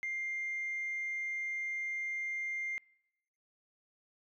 sine tone, 2100 Hz, C7, 6 cents sharp, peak -33 dBFS, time 0.03-2.78 s, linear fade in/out 0 ms, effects noise-tail reverb RT60 0.9 s tail -26 dB re dry + tanh soft clip ceiling -31 dBFS

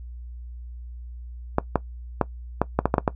clicks, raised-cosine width 1 ms, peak -4 dBFS, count 9, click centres 1.584 / 1.757 / 2.213 / 2.616 / 2.79 / 2.856 / 2.941 / 2.982 / 3.078 s, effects noise-tail reverb RT60 0.1 s tail -18 dB re dry + added 60 Hz sine -35 dBFS peak until 3.15 s

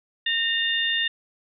sine tone cluster, 1836 / 2813 / 3611 Hz, A#6 / F7 / A7, -27 / +12 / +44 cents, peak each -25 / -26 / -26 dBFS, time 0.26-1.08 s, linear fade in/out 5 ms, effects none

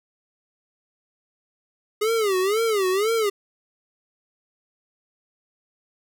square tone with vibrato, 411.4 Hz, G#4, 16 cents flat, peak -20 dBFS, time 2.01-3.3 s, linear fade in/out 10 ms, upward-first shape sine, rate 2 Hz, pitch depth 190 cents each way, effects 10-bit

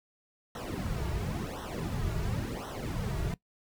brown noise with flanger, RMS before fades -34 dBFS, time 0.55-3.34 s, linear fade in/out 2 ms, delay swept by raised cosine 0.42 to 3.92 ms, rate 0.94 Hz, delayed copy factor -0.9, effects noise-tail reverb RT60 0.1 s tail -19 dB re dry

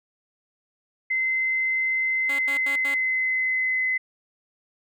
sine tone with pitch glide, 2062 to 2036 Hz, C7 to C7, -26 to -48 cents, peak -21 dBFS, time 1.1-3.98 s, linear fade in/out 10 ms, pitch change -22 cents, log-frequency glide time 2.15-3.85 s
5% pulse tone bursts, 277.2 Hz, C#4, in tune, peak -22 dBFS, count 4, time 2.29-2.944 s, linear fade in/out 5 ms, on 99 ms, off 86 ms
effects none

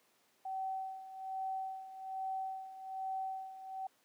sine tone with tremolo, 764 Hz, G5, 45 cents flat, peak -35 dBFS, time 0.45-3.87 s, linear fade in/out 5 ms, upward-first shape sine, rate 1.2 Hz, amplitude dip 75%, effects pink hiss -71 dBFS RMS until 4.04 s + high-pass 300 Hz 12 dB/octave

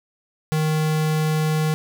square tone, 155.56 Hz, D#3, in tune, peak -19 dBFS, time 0.52-1.74 s, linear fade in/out 0 ms, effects none

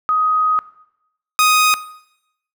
sine / sawtooth tone pair in turn, 1254 / 1248.4 Hz, D#6 / D#6, +13 / +5 cents, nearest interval unison, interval 8 cents, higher first, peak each -13 / -7 dBFS, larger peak second, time 0.09-0.59 / 1.39-1.74 s, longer first, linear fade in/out 0 ms, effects noise-tail reverb RT60 0.8 s tail -18 dB re dry

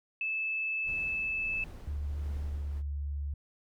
sine tone, 2619 Hz, E7, 12 cents flat, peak -30 dBFS, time 0.21-1.64 s, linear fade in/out 2 ms
brown noise with tremolo, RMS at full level -44 dBFS, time 0.84-2.83 s, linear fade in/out 50 ms, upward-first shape triangle, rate 1.5 Hz, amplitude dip 50%
sine tone with pitch glide, 72.6 to 71.6 Hz, D2 to D2, -19 to -43 cents, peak -32 dBFS, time 1.87-3.34 s, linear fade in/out 5 ms, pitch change -24 cents, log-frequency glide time 2.48-2.85 s
effects none

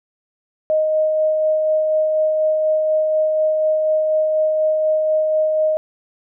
sine tone with tremolo, 622.3 Hz, D#5, in tune, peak -13 dBFS, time 0.7-5.77 s, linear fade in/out 0 ms, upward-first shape sine, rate 4.1 Hz, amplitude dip 25%, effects none

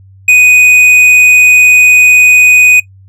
triangle tone with tanh clipping, 2489 Hz, D#7, in tune, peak -3 dBFS, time 0.28-2.8 s, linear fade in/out 5 ms, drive 12 dB, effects noise-tail reverb RT60 0.1 s tail -20 dB re dry + added 96 Hz sine -35 dBFS peak until 3.08 s

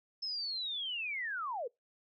sine linear sweep, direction down, 5274 to 433.4 Hz, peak -35 dBFS, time 0.22-1.68 s, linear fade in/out 10 ms, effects noise-tail reverb RT60 0.2 s tail -26 dB re dry

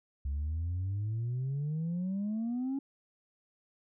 sine exponential sweep, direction up, 67.7 to 278.4 Hz, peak -29 dBFS, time 0.25-2.79 s, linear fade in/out 5 ms, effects tanh soft clip ceiling -29 dBFS

